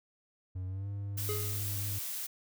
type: tone with pitch glide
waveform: triangle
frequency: 92.5 to 100.29 Hz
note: F#2 to G2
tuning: 0 to +40 cents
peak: -33 dBFS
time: 0.55-1.99 s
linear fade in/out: 10 ms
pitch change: +140 cents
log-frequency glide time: 0.66-0.88 s
type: noise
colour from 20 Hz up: blue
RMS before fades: -38 dBFS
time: 1.17-2.27 s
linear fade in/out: 10 ms
type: tone with exponential decay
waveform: square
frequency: 420 Hz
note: G#4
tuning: 19 cents sharp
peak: -33 dBFS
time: 1.29-1.75 s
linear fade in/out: 0 ms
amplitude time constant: 100 ms
effects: none